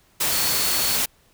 sine tone in noise, 4405 Hz, C#8, 12 cents flat, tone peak -28 dBFS, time 0.31-0.97 s, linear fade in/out 10 ms, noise white, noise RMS -22 dBFS, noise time 0.2-1.06 s, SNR -9 dB, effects pink hiss -59 dBFS RMS until 1.33 s

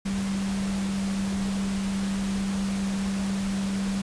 sine tone in noise, 195.5 Hz, G3, 4 cents flat, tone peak -25 dBFS, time 0.05-4.02 s, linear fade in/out 10 ms, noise pink, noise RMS -36 dBFS, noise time 0.05-4.02 s, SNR +8 dB, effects resampled to 22050 Hz

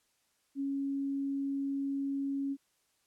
sine tone, 276.4 Hz, C#4, 5 cents flat, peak -31 dBFS, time 0.55-2.57 s, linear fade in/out 50 ms, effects white hiss -74 dBFS RMS until 3.06 s + low-pass 11000 Hz 12 dB/octave

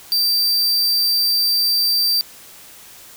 45% pulse tone, 4679 Hz, D8, 7 cents flat, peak -14 dBFS, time 0.12-2.21 s, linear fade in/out 0 ms, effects white hiss -42 dBFS RMS until 3.16 s

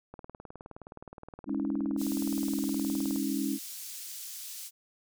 click train, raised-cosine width 1 ms, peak -30 dBFS, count 59, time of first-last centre 0.14-3.161 s, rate 19.2 Hz
sine chord, Ab suspended fourth, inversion none, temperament equal with one note detuned, 207.7 / 277.2 / 319.1 Hz, Ab3 / Db4 / Eb4, 0 / 0 / +44 cents, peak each -34 / -31 / -34 dBFS, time 1.46-3.59 s, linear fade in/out 50 ms
pink high-pass noise, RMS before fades -42 dBFS, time 1.97-4.71 s, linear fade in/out 50 ms, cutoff 5600 Hz, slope 12 dB/octave
effects none

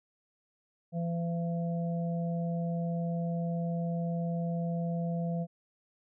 harmonic tone, 169.2 Hz, E3, 45 cents sharp, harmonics 1 / 3 / 4, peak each -30 / -41 / -40 dBFS, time 0.92-5.47 s, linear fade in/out 50 ms, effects none

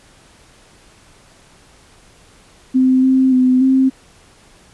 sine tone with pitch steps, 258.8 / 262 / 255 / 263.8 Hz, C4 / C4 / C4 / C4, -19 / +2 / -44 / +14 cents, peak -9 dBFS, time 2.74-3.9 s, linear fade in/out 20 ms, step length 290 ms, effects pink hiss -48 dBFS RMS until 4.73 s + resampled to 24000 Hz

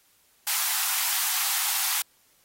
white high-pass noise, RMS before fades -26 dBFS, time 0.47-2.02 s, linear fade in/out 2 ms, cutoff 720 Hz, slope 96 dB/octave, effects white hiss -63 dBFS RMS until 2.44 s + AAC 48 kbps

